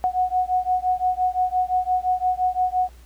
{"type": "beating tone pair", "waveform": "sine", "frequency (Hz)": [732, 737.8], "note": ["F#5", "F#5"], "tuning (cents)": [-19, -5], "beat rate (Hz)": 5.8, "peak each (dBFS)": -22, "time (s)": [0.04, 2.89], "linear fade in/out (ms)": 0, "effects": ["added 60 Hz sine -44 dBFS peak until 3.05 s", "pink hiss -55 dBFS RMS until 3.05 s"]}